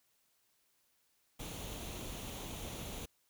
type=noise with comb filter; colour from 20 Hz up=pink; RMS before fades=-44 dBFS; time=1.39-3.06 s; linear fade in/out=10 ms; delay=0.3 ms; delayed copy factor=+0.5; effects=white hiss -75 dBFS RMS until 3.29 s